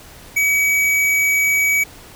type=tone with hard clipping; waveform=sine; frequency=2272 Hz; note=C#7; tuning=42 cents sharp; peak=-15 dBFS; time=0.36-1.84 s; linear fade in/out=10 ms; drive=15 dB; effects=pink hiss -41 dBFS RMS until 2.15 s